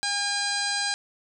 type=harmonic tone; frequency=809 Hz; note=G#5; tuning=46 cents flat; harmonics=1 / 2 / 3 / 4 / 5 / 6 / 7 / 8 / 9 / 10; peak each=-33 / -30 / -37 / -39 / -31 / -31 / -43 / -39 / -44 / -34 dBFS; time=0.03-0.94 s; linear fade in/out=0 ms; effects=10-bit